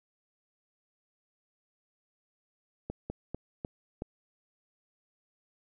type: slowing click train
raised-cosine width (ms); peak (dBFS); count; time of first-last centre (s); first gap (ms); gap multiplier
2; -22; 5; 2.9-4.021; 200; 1.23
effects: none

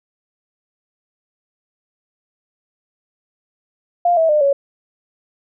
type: tone with pitch steps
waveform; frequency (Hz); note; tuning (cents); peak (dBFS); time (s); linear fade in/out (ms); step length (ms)
sine; 700 / 649.4 / 602.4 / 558.8; F5 / E5 / D5 / C#5; +4 / -26 / +44 / +14; -11; 4.05-4.53; 5; 120
effects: none

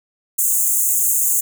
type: high-pass noise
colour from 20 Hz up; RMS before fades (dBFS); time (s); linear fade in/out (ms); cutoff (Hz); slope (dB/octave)
pink; -17; 0.38-1.41; 10; 6600; 96
effects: none

